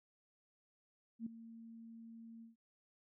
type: tone with ADSR envelope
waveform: sine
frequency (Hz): 228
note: A#3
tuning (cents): -38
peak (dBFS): -37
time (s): 1.19-2.56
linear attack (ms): 73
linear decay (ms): 4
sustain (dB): -14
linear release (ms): 140
effects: none